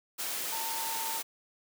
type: tone in noise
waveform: sine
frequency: 904 Hz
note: A5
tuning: 47 cents sharp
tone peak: -37 dBFS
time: 0.51-1.2 s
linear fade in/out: 20 ms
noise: white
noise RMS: -35 dBFS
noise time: 0.18-1.23 s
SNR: -5 dB
effects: high-pass 300 Hz 12 dB/octave